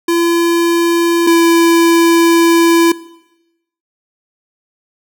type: tone pair in turn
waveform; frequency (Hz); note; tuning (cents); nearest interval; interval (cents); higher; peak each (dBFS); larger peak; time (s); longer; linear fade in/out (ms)
square; 339.4 / 335.5; F4 / E4; -49 / +31; unison; 20; first; -11 / -7; second; 0.08-1.27 / 1.27-2.92; second; 5
effects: noise-tail reverb RT60 0.9 s tail -19 dB re dry